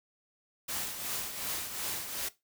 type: noise with tremolo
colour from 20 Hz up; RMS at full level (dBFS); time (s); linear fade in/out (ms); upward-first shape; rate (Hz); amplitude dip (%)
white; -34; 0.68-2.29; 10; triangle; 2.7; 60
effects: noise-tail reverb RT60 0.2 s tail -17 dB re dry